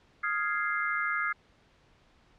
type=chord; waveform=sine; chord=F minor seventh; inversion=third; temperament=equal; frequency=1244.5 / 1396.9 / 1661.2 / 2093 Hz; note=Eb6 / F6 / Ab6 / C7; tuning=0 / 0 / 0 / 0 cents; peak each=-33 dBFS; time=0.23-1.33 s; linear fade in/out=10 ms; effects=pink hiss -63 dBFS RMS until 2.38 s + low-pass 4000 Hz 12 dB/octave